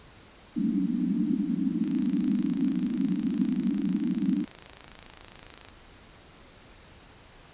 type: band-pass noise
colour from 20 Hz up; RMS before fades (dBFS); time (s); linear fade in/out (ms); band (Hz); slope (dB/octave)
pink; -27; 0.56-4.45; 10; 180 to 310; 96
type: click train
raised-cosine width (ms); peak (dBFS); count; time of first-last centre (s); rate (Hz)
0.2; -27; 106; 1.84-5.686; 27.3
effects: pink hiss -52 dBFS RMS until 7.53 s + resampled to 8000 Hz